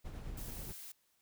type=noise with tremolo; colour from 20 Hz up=brown; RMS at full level=-43 dBFS; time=0.04-0.73 s; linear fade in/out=20 ms; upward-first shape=sine; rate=9.3 Hz; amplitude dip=35%
type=noise; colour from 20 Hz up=blue; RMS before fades=-49 dBFS; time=0.37-0.92 s; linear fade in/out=5 ms
effects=white hiss -75 dBFS RMS until 1.21 s